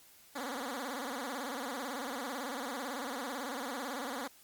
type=tone with vibrato; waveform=10% pulse; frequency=261.6 Hz; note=C4; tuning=in tune; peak=-29 dBFS; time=0.35-4.28 s; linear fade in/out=10 ms; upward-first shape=sine; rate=18 Hz; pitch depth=180 cents each way; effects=white hiss -60 dBFS RMS until 4.43 s + Opus 48 kbps